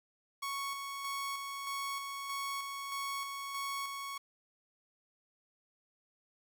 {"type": "tone with tremolo", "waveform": "sawtooth", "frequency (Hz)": 1108.7, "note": "C#6", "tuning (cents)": 0, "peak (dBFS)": -32, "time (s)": [0.42, 4.18], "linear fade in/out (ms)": 10, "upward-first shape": "square", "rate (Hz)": 1.6, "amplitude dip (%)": 35, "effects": ["10-bit"]}